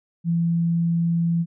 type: tone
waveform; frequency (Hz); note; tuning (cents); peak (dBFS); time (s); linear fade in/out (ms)
sine; 168.5; E3; +38; -18; 0.24-1.46; 50
effects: none